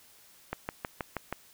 click train, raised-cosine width 0.5 ms, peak -17 dBFS, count 6, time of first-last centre 0.53-1.326 s, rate 6.28 Hz, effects white hiss -58 dBFS RMS until 1.53 s

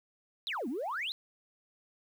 sine exponential two-way sweep, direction down then up, 4186 to 220 to 4186 Hz, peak -32 dBFS, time 0.47-1.12 s, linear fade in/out 0 ms, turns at 0.68 s, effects tanh soft clip ceiling -28 dBFS + 10-bit

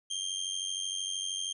25% pulse tone with amplitude modulation, 3183 Hz, G7, 26 cents sharp, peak -26 dBFS, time 0.1-1.53 s, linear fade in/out 10 ms, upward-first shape sine, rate 93 Hz, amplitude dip 70%, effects resampled to 32000 Hz

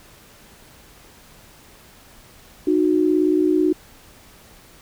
sine tone pair together, 307.4 / 365.6 Hz, D#4 / F#4, -21 / -21 cents, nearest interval minor third, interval 300 cents, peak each -17 / -18 dBFS, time 2.67-3.73 s, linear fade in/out 5 ms, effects pink hiss -48 dBFS RMS until 4.81 s

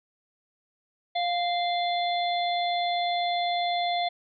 harmonic tone with a mistuned harmonic, 694 Hz, F5, 11 cents flat, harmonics 1 / 3 / 5 / 6, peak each -25 / -35 / -33 / -38 dBFS, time 1.15-4.09 s, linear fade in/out 10 ms, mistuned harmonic 1, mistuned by +20 cents, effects none

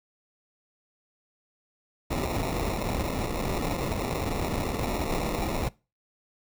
pink noise with sample-and-hold, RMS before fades -29 dBFS, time 2.1-5.69 s, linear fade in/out 10 ms, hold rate 1575 Hz, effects noise-tail reverb RT60 0.3 s tail -23 dB re dry

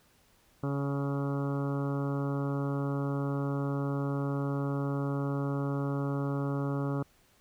harmonic tone, 140 Hz, C#3, 18 cents sharp, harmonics 1 / 2 / 3 / 4 / 5 / 6 / 7 / 8 / 9 / 10, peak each -31 / -34 / -39 / -41 / -49 / -47 / -50 / -46 / -46 / -50 dBFS, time 0.63-7.03 s, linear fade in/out 5 ms, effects pink hiss -65 dBFS RMS until 7.4 s

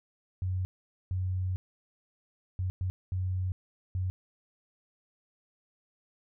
sine tone bursts at uneven times, 92.5 Hz, F#2, in tune, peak -28 dBFS, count 6, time 0.42-0.65 / 1.11-1.56 / 2.59-2.7 / 2.81-2.9 / 3.12-3.52 / 3.95-4.1 s, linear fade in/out 0 ms, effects none

